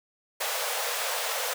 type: high-pass noise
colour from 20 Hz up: pink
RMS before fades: -30 dBFS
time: 0.4-1.54 s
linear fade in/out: 10 ms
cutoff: 460 Hz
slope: 96 dB/octave
effects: none